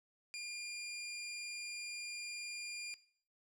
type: tone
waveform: 20% pulse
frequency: 2407 Hz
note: D7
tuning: 42 cents sharp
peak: -37 dBFS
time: 0.34-2.94 s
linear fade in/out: 0 ms
effects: noise-tail reverb RT60 0.5 s tail -18 dB re dry + low-pass 11000 Hz 12 dB/octave